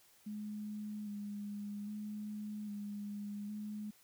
sine tone with vibrato, 207.7 Hz, G#3, in tune, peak -40 dBFS, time 0.26-3.91 s, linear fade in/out 10 ms, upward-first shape square, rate 0.62 Hz, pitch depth 22 cents each way, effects white hiss -66 dBFS RMS until 4.03 s

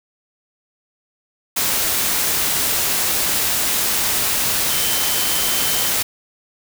sine tone in noise, 3080 Hz, G7, 31 cents flat, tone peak -28 dBFS, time 4.7-5.9 s, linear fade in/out 10 ms, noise white, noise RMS -19 dBFS, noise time 1.56-6.03 s, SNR -12 dB, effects none

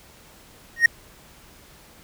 triangle tone with exponential growth, 1864.7 Hz, A#6, in tune, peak -5 dBFS, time 0.76-0.86 s, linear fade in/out 5 ms, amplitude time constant 21 ms, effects pink hiss -50 dBFS RMS until 2.03 s

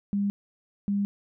sine tone pair in turn, 201.3 / 201.3 Hz, G3 / G3, +46 / +46 cents, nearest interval unison, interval 0 cents, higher neither, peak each -23 dBFS, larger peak neither, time 0.13-0.3 / 0.88-1.05 s, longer neither, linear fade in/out 0 ms, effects none

